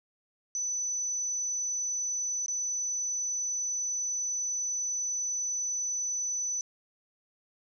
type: tone with dropouts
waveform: sine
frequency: 5990 Hz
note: F#8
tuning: 20 cents sharp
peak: -29 dBFS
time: 0.55-6.61 s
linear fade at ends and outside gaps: 1 ms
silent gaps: 2.461-2.482 s
effects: none